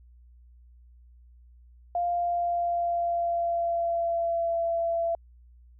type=tone with pitch glide; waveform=sine; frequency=698.5 to 673.1 Hz; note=F5 to E5; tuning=0 to +36 cents; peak=-24 dBFS; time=1.95-5.15 s; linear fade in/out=2 ms; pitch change=-64 cents; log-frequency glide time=2.06-4.57 s; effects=added 60 Hz sine -51 dBFS peak until 5.79 s